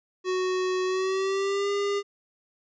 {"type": "tone with pitch glide", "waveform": "square", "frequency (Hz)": [370, 403.5], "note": ["F#4", "G#4"], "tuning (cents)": [0, -50], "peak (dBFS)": -25, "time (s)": [0.24, 2.03], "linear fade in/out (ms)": 50, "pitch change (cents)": 150, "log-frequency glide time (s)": [0.84, 1.7], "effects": ["resampled to 16000 Hz"]}